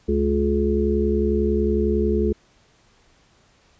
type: harmonic tone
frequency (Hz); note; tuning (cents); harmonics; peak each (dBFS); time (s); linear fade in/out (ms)
71; C#2; +42; 1 / 3 / 5 / 6; -23 / -23 / -23 / -23; 0.08-2.33; 10
effects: pink hiss -58 dBFS RMS until 3.79 s + resampled to 16000 Hz